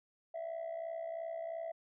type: tone with amplitude modulation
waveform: sine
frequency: 661 Hz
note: E5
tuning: 5 cents sharp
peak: -33 dBFS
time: 0.34-1.72 s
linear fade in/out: 10 ms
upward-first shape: sine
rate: 62.9 Hz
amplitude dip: 75%
effects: tanh soft clip ceiling -35 dBFS